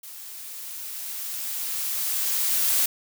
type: noise with level ramp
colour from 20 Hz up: blue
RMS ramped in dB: -41 to -21 dBFS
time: 0.03-2.86 s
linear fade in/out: 5 ms
effects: none